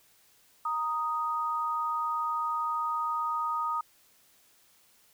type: tone pair together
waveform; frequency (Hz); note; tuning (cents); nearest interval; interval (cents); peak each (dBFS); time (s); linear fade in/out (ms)
sine; 932.3 / 1244.5; A#5 / D#6; 0 / 0; perfect fourth; 500; -33 / -29; 0.65-3.81; 5
effects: white hiss -63 dBFS RMS until 5.13 s